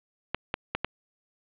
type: clicks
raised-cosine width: 0.3 ms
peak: -10 dBFS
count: 4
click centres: 0.346 / 0.541 / 0.75 / 0.846 s
effects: resampled to 8000 Hz + 7-bit